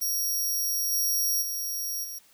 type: tone with level steps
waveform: 15% pulse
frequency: 5650 Hz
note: F8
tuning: 19 cents sharp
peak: -20 / -18 / -24 / -30 dBFS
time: 0.01-2.19 s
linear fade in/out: 10 ms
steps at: 0.91 / 1.41 / 2.03 s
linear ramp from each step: 20 ms
effects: white hiss -59 dBFS RMS until 2.33 s